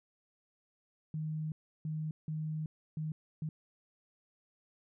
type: tone bursts at uneven times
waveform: sine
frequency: 155.56 Hz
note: D#3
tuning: in tune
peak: -34 dBFS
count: 5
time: 1.14-1.52 / 1.85-2.11 / 2.28-2.66 / 2.97-3.12 / 3.42-3.49 s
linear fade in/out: 2 ms
effects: none